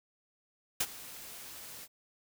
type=noise with ADSR envelope; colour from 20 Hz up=white; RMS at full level=-28 dBFS; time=0.8-1.88 s; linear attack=7 ms; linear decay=48 ms; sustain=-19 dB; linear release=49 ms; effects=none